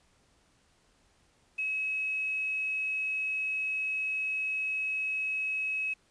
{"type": "tone with quantisation", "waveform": "sine", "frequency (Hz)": 2565, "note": "E7", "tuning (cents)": -48, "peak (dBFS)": -29, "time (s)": [1.58, 5.94], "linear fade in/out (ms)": 10, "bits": 9, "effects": ["pink hiss -67 dBFS RMS until 6.1 s", "resampled to 22050 Hz"]}